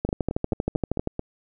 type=two click trains; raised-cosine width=2 ms; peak=-10 / -14 dBFS; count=14 / 6; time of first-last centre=0.05-1.074 / 0.09-1.194 s; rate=12.7 / 4.53 Hz; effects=none